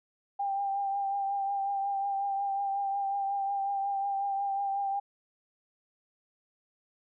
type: tone with vibrato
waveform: sine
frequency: 793 Hz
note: G5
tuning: 20 cents sharp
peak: -28 dBFS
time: 0.39-5 s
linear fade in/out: 10 ms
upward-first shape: triangle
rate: 5.5 Hz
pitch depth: 30 cents each way
effects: none